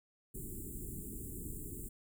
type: band-stop noise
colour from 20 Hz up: pink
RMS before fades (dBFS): -44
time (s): 0.34-1.89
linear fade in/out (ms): 10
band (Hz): 430 to 7400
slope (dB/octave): 96
effects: none